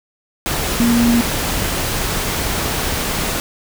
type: tone in noise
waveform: sine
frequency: 236 Hz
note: A#3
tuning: 22 cents sharp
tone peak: -11 dBFS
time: 0.8-1.21 s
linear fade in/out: 0 ms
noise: pink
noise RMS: -20 dBFS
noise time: 0.46-3.4 s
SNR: +6 dB
effects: none